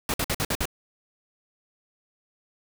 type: noise bursts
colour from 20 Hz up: pink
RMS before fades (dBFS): -26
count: 6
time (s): 0.09-0.655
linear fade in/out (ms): 2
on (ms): 50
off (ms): 53
effects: none